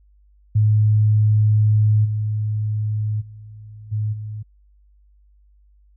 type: tone with level steps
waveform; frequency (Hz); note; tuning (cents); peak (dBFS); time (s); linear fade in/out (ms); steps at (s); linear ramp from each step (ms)
sine; 106.8; G#2; +49; -12 / -19 / -36 / -19 / -27; 0.55-4.43; 10; 2.04 / 3.2 / 3.91 / 4.12; 20
effects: added 50 Hz sine -51 dBFS peak until 5.96 s